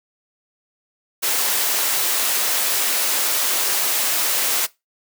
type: high-pass noise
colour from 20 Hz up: white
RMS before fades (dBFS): -20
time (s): 1.22-4.67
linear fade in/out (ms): 20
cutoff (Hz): 380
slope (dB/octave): 12
effects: noise-tail reverb RT60 0.2 s tail -20 dB re dry